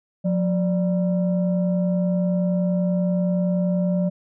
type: tone pair together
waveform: sine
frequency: 179.51 / 589 Hz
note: F3 / D5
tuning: +48 / +5 cents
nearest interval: octave + major sixth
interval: 2057 cents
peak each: -18 / -25 dBFS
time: 0.24-4.1 s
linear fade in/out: 20 ms
effects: tanh soft clip ceiling -13 dBFS